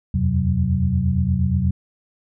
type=tone cluster; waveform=sine; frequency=80.9 / 89.4 / 128.5 / 185.9 Hz; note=E2 / F2 / C3 / F#3; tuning=-32 / +41 / -31 / +8 cents; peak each=-22 dBFS; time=0.14-1.71 s; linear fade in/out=5 ms; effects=none